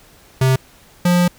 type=tone pair in turn; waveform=square; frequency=131.1 / 176.82 Hz; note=C3 / F3; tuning=+4 / +22 cents; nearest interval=perfect fourth; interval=518 cents; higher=second; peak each=-12 dBFS; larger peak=neither; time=0.41-0.56 / 1.05-1.28 s; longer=second; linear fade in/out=5 ms; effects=pink hiss -48 dBFS RMS until 1.38 s